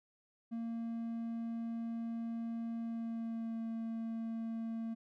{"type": "tone with pitch glide", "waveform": "triangle", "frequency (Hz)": [230, 226.7], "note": ["A#3", "A#3"], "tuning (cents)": [-23, -48], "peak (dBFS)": -35, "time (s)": [0.51, 4.95], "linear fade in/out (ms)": 20, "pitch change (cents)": -25, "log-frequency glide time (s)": [2.79, 3.61], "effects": []}